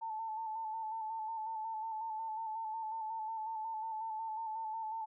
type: tone with vibrato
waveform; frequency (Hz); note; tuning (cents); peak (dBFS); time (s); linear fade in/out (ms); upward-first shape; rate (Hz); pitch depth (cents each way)
sine; 884; A5; +8; -37; 0.01-5.06; 20; square; 5.5; 31
effects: none